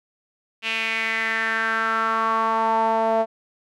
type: tone with band-pass filter sweep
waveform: sawtooth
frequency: 223.9 Hz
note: A3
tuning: 30 cents sharp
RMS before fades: -22 dBFS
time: 0.62-3.26 s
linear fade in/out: 50 ms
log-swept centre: 2700 to 700 Hz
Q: 4.7
effects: none